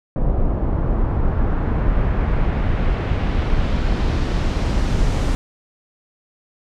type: noise with low-pass filter sweep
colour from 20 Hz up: brown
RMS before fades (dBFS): -18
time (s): 0.16-5.35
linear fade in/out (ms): 0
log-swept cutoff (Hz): 740 to 8200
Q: 1
effects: none